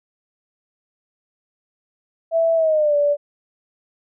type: tone with pitch glide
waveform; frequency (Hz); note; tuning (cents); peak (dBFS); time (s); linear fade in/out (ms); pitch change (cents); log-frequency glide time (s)
sine; 659.3 to 580.6; E5 to D5; 0 to -20; -14; 2.31-3.17; 50; -220; 2.55-2.96
effects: none